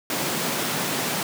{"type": "high-pass noise", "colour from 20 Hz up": "pink", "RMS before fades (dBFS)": -26, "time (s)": [0.1, 1.23], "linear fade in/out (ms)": 2, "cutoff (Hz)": 150, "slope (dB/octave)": 24, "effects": []}